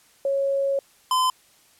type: tone pair in turn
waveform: sine / square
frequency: 551 / 1023.5 Hz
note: C#5 / C6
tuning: -11 / -38 cents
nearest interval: major seventh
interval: 1073 cents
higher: second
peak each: -20 / -19 dBFS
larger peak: second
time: 0.25-0.79 / 1.11-1.3 s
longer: first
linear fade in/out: 2 ms
effects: white hiss -57 dBFS RMS until 1.79 s + low-pass 12000 Hz 12 dB/octave